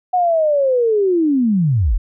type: linear sweep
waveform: sine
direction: down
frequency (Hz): 739 to 32.29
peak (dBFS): -12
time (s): 0.13-1.98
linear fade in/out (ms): 10
effects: none